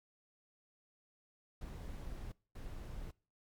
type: noise bursts at uneven times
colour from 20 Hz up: brown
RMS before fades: -45 dBFS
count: 2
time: 1.61-2.32 / 2.55-3.11 s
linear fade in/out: 5 ms
effects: noise-tail reverb RT60 0.4 s tail -23 dB re dry + MP3 96 kbps